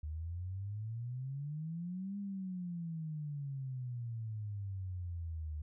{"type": "exponential two-way sweep", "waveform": "sine", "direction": "up then down", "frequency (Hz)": [74.7, 203.2, 74.7], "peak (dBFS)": -38, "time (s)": [0.03, 5.62], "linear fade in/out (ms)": 5, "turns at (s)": 2.18, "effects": []}